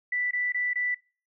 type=tone bursts; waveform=sine; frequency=1975.5 Hz; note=B6; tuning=in tune; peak=-25 dBFS; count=4; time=0.12-0.946 s; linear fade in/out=5 ms; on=190 ms; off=22 ms; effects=noise-tail reverb RT60 0.4 s tail -24 dB re dry